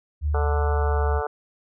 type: tone with pitch glide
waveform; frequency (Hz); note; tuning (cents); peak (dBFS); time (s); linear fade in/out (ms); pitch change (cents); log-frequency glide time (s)
sine; 74.4 to 72.87; D2 to D2; +23 to -13; -20; 0.21-1.22; 50; -36; 0.67-1.03
type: harmonic tone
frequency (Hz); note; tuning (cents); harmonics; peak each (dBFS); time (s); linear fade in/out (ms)
147.2; D3; +4; 3 / 4 / 5 / 6 / 7 / 8 / 9 / 10; -28 / -34 / -31 / -33 / -40 / -35 / -36 / -37; 0.34-1.27; 5
effects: none